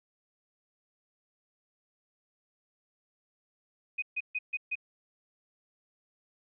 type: tone bursts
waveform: sine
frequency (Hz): 2500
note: D#7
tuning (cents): +8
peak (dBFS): -29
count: 5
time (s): 3.98-4.755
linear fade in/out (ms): 10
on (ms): 43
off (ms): 140
effects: none